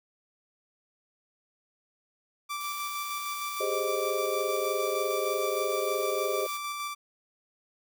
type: tone with tremolo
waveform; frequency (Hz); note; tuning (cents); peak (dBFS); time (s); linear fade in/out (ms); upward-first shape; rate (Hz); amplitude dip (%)
sawtooth; 1169; D6; -8; -28; 2.49-6.95; 20; square; 6.5; 25
type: noise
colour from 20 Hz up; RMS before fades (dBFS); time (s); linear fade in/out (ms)
blue; -43; 2.6-6.58; 10
type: chord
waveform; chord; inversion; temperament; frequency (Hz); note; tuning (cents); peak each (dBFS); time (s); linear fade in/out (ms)
sine; Ab major seventh; third; equal with one note detuned; 392 / 415.3 / 523.3 / 618.7; G4 / Ab4 / C5 / Eb5; 0 / 0 / 0 / -10; -33; 3.6-6.47; 10
effects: none